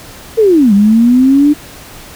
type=linear two-way sweep; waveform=sine; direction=down then up; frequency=466.2 to 196 to 299.7 Hz; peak=-4 dBFS; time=0.37-1.54 s; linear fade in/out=20 ms; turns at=0.73 s; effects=pink hiss -33 dBFS RMS until 2.15 s